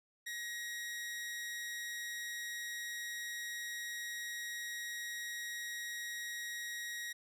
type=tone with amplitude modulation; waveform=sawtooth; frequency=1894 Hz; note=A#6; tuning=27 cents sharp; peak=-35 dBFS; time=0.26-7.13 s; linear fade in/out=10 ms; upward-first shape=sine; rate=211 Hz; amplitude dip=35%; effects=resampled to 32000 Hz